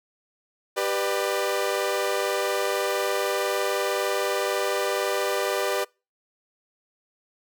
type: chord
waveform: sawtooth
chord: G major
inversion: none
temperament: equal with one note detuned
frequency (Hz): 392 / 493.9 / 597.9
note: G4 / B4 / D5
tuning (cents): 0 / 0 / +31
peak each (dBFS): -24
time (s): 0.76-5.85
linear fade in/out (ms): 20
effects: noise-tail reverb RT60 0.3 s tail -26 dB re dry